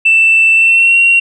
sine tone with pitch glide, 2664 to 2744 Hz, E7 to F7, +18 to -31 cents, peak -4 dBFS, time 0.05-1.2 s, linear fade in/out 10 ms, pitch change +51 cents, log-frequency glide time 0.54-0.98 s, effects tanh soft clip ceiling -1 dBFS

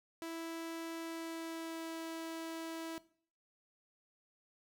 sawtooth tone with pitch glide, 329.6 to 326.9 Hz, E4 to E4, 0 to -14 cents, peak -37 dBFS, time 0.22-2.98 s, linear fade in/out 0 ms, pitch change -14 cents, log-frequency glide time 0.97-1.89 s, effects noise-tail reverb RT60 0.5 s tail -18 dB re dry

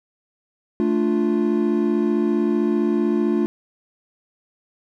triangle chord, D minor, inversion second, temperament equal, 220 / 293.7 / 349.2 Hz, A3 / D4 / F4, 0 / 0 / 0 cents, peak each -19 / -21 / -19 dBFS, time 0.8-3.46 s, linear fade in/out 0 ms, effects none

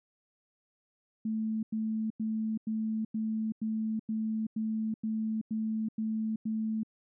sine tone bursts, 219.4 Hz, A3, 5 cents flat, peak -29 dBFS, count 12, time 1.25-6.833 s, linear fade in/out 5 ms, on 380 ms, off 93 ms, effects none

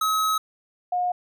square / sine tone pair in turn, 1280 / 718.4 Hz, D#6 / F5, +49 / +49 cents, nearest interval minor seventh, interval 1000 cents, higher first, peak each -21 dBFS, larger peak neither, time 0.01-0.38 / 0.92-1.12 s, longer first, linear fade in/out 5 ms, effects none

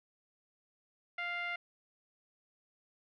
10% pulse tone with low-pass filter, 698.5 Hz, F5, in tune, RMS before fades -38 dBFS, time 1.18-1.56 s, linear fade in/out 5 ms, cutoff 2100 Hz, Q 2.7, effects none

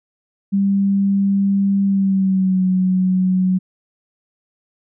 sine tone with pitch glide, 197.5 to 185.34 Hz, G3 to F#3, +13 to +3 cents, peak -13 dBFS, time 0.52-3.59 s, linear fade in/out 20 ms, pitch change -110 cents, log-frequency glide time 1.84-2.64 s, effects none

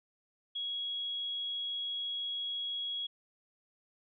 sine tone, 3322 Hz, G#7, in tune, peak -34 dBFS, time 0.55-3.07 s, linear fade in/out 10 ms, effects none

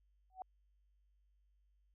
sine tone with exponential growth, 751 Hz, F#5, 26 cents sharp, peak -38 dBFS, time 0.3-0.42 s, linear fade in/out 1 ms, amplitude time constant 24 ms, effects added 50 Hz sine -70 dBFS peak until 1.94 s

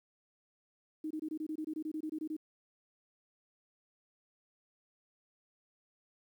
sine tone bursts, 311.1 Hz, D#4, in tune, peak -35 dBFS, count 15, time 1.04-2.366 s, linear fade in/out 5 ms, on 66 ms, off 24 ms, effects 11-bit

